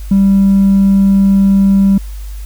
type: tone with hard clipping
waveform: sine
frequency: 195.9 Hz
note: G3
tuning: 1 cent flat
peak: -6 dBFS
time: 0.11-1.98 s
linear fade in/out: 5 ms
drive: 1 dB
effects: added 50 Hz sine -22 dBFS peak until 2.45 s + white hiss -41 dBFS RMS until 2.45 s